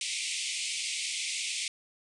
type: band-pass noise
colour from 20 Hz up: pink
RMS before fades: -34 dBFS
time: 0.01-1.68 s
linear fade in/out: 2 ms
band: 2100 to 9600 Hz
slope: 96 dB/octave
effects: none